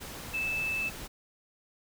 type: tone in noise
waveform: sine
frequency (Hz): 2628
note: E7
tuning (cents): -6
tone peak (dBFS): -29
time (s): 0.33-0.9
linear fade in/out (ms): 20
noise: pink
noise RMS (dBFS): -42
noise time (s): 0-1.08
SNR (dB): +10
effects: none